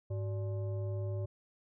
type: tone with frequency modulation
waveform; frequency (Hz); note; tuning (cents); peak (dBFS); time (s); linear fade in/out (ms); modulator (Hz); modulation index
sine; 102.9; G#2; -16; -33; 0.1-1.26; 10; 478; 0.52
effects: none